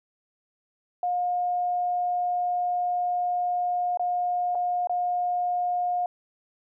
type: tone with dropouts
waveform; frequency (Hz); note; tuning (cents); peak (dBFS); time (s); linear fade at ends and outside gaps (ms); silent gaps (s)
sine; 714; F5; +38; -23; 1.03-6.06; 2; 3.973-3.995 / 4.549-4.553 / 4.872-4.895
effects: none